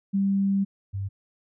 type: tone pair in turn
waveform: sine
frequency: 196.6 / 98.3 Hz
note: G3 / G2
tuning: +5 / +5 cents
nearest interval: octave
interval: 1200 cents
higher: first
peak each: -20 / -27 dBFS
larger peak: first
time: 0.13-0.65 / 0.93-1.09 s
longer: first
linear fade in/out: 20 ms
effects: none